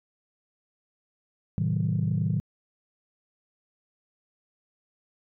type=chord; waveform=sine; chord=A diminished seventh; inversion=none; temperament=just; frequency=110 / 132 / 158.4 / 190.08 Hz; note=A2 / C3 / Eb3 / Gb3; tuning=0 / +16 / +31 / +47 cents; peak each=-27 / -31 / -26 / -30 dBFS; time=1.58-2.4 s; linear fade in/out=0 ms; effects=tanh soft clip ceiling -16 dBFS